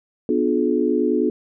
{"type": "chord", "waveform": "sine", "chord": "B diminished seventh", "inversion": "none", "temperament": "just", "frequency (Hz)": [246.9, 296.3, 355.6, 426.7], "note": ["B3", "D4", "F4", "Ab4"], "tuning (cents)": [0, 15, 31, 47], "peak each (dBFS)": -22, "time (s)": [0.29, 1.3], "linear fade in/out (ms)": 2, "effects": []}